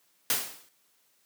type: noise with exponential decay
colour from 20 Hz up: white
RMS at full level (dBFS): -23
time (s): 0.3-0.69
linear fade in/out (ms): 2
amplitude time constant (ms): 84
effects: white hiss -68 dBFS RMS until 1.25 s + high-pass 150 Hz 12 dB/octave